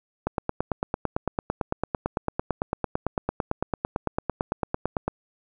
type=click train; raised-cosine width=1 ms; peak=-10 dBFS; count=44; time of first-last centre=0.27-5.08 s; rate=8.94 Hz; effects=none